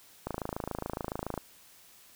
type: click train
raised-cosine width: 1 ms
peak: -19 dBFS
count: 31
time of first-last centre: 0.27-1.377 s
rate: 27.1 Hz
effects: white hiss -57 dBFS RMS until 2.15 s